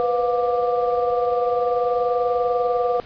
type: tone cluster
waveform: sine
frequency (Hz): 490.7 / 511 / 711 / 1179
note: B4 / C5 / F5 / D6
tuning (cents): -11 / -41 / +31 / +6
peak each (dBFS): -20 / -28 / -23 / -29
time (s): 0-3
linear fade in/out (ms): 0
effects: pink hiss -44 dBFS RMS until 3.05 s + resampled to 11025 Hz